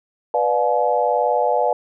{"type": "chord", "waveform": "sine", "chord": "B diminished seventh", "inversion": "none", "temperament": "just", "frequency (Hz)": [493.9, 592.7, 711.2, 853.4], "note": ["B4", "D5", "F5", "Ab5"], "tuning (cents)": [0, 16, 31, 47], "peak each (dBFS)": -21, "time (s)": [0.34, 1.73], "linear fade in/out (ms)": 2, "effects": []}